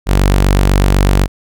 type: tone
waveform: sawtooth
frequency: 48 Hz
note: G1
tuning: 36 cents flat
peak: -4 dBFS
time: 0.06-1.28 s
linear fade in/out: 50 ms
effects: none